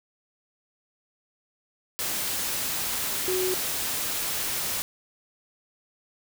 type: tone in noise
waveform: sine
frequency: 370 Hz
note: F#4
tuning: in tune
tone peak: -25 dBFS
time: 3.28-3.54 s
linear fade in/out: 0 ms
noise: white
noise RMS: -29 dBFS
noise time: 1.99-4.82 s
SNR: +1 dB
effects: none